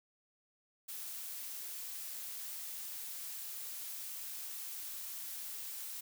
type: noise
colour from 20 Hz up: blue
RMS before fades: -44 dBFS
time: 0.88-6.01 s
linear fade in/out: 10 ms
effects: none

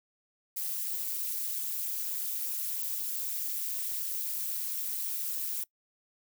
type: noise with amplitude modulation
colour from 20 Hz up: violet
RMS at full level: -30 dBFS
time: 0.56-5.64 s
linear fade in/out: 10 ms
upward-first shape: sine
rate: 214 Hz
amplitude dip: 95%
effects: noise-tail reverb RT60 0.1 s tail -21 dB re dry

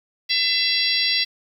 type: harmonic tone with a mistuned harmonic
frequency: 672 Hz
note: E5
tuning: 33 cents sharp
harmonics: 3 / 4 / 5 / 6 / 7 / 8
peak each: -26 / -27 / -25 / -25 / -22 / -28 dBFS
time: 0.29-1.25 s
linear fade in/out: 20 ms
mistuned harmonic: 8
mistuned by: +45 cents
effects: 8-bit

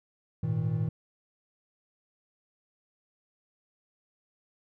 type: chord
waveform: triangle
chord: Ab suspended second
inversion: none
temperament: equal with one note detuned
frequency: 103.83 / 116.54 / 158.65 Hz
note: Ab2 / Bb2 / Eb3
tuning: 0 / 0 / +34 cents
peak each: -32 / -28 / -28 dBFS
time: 0.43-0.89 s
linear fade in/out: 5 ms
effects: none

